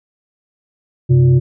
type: tone with frequency modulation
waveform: sine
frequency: 130.5 Hz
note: C3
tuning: 4 cents flat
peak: -7 dBFS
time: 1.09-1.4 s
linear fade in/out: 20 ms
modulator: 225 Hz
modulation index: 0.5
effects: none